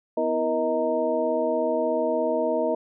sine tone cluster, 250 / 326.7 / 472.8 / 632 / 925 Hz, B3 / E4 / A#4 / D#5 / A#5, +21 / -15 / +24 / +27 / -14 cents, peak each -31 / -30 / -27 / -24 / -32 dBFS, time 0.17-2.75 s, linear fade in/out 5 ms, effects none

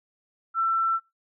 sine tone, 1340 Hz, E6, 28 cents sharp, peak -21 dBFS, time 0.54-1 s, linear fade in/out 50 ms, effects noise-tail reverb RT60 0.2 s tail -21 dB re dry

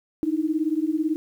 sine beating tone pair, 304 / 322 Hz, D#4 / E4, -40 / -41 cents, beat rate 18 Hz, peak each -24 dBFS, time 0.23-1.16 s, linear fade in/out 0 ms, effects 9-bit

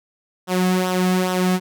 sawtooth tone with flanger, 183.5 Hz, F#3, 14 cents flat, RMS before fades -19 dBFS, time 0.47-1.6 s, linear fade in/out 50 ms, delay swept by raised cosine 0.43 to 2.13 ms, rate 2.4 Hz, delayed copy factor -0.6, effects none

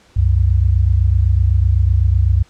sine tone pair together, 66.26 / 94.2 Hz, C2 / F#2, +22 / +32 cents, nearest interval tritone, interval 610 cents, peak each -13 dBFS, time 0.16-2.43 s, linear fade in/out 10 ms, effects pink hiss -51 dBFS RMS until 2.49 s + low-pass 7000 Hz 12 dB/octave

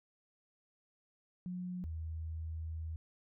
sine tone pair in turn, 180.4 / 80.36 Hz, F#3 / E2, -44 / -44 cents, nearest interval octave + major second, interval 1400 cents, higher first, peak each -38 / -38 dBFS, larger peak neither, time 1.46-1.84 / 1.84-2.96 s, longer second, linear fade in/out 0 ms, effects none

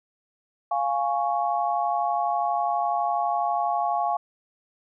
sine chord, Db major, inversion first, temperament equal, 698.5 / 830.6 / 1108.7 Hz, F5 / Ab5 / Db6, 0 / 0 / 0 cents, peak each -25 / -26 / -29 dBFS, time 0.71-4.17 s, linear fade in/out 5 ms, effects none

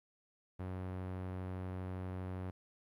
sawtooth tone with low-pass filter, 92.5 Hz, F#2, in tune, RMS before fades -42 dBFS, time 0.59-2.51 s, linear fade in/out 10 ms, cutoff 1700 Hz, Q 0.58, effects 13-bit

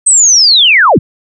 sine linear sweep, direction down, 8372 to 65.41 Hz, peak -3 dBFS, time 0.06-0.99 s, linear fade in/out 10 ms, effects none

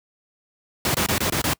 pink noise bursts, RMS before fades -21 dBFS, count 6, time 0.85-1.535 s, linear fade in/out 2 ms, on 95 ms, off 23 ms, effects noise-tail reverb RT60 0.1 s tail -25 dB re dry + high-pass 80 Hz 12 dB/octave

